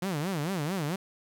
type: tone with vibrato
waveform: sawtooth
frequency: 168.3 Hz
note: E3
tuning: 36 cents sharp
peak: -25 dBFS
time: 0.02-0.96 s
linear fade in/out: 5 ms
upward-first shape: sine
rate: 4.5 Hz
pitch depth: 280 cents each way
effects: 10-bit